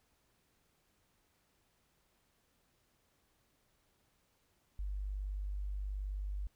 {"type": "tone", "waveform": "sine", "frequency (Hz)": 49.4, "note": "G1", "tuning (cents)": 14, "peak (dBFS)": -36, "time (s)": [4.79, 6.47], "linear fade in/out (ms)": 0, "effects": ["pink hiss -75 dBFS RMS until 6.55 s"]}